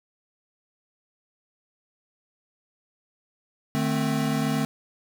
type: chord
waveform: square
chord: A diminished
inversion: second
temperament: equal with one note detuned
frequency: 151.66 / 220 / 261.6 Hz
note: Eb3 / A3 / C4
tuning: -44 / 0 / 0 cents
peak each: -28 dBFS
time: 3.75-4.65 s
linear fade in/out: 0 ms
effects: none